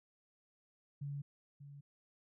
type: tone with echo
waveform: sine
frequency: 142.2 Hz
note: C#3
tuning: 45 cents sharp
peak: -39 dBFS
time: 1.01-1.22 s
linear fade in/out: 10 ms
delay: 590 ms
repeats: 1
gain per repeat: -11 dB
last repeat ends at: 1.81 s
effects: none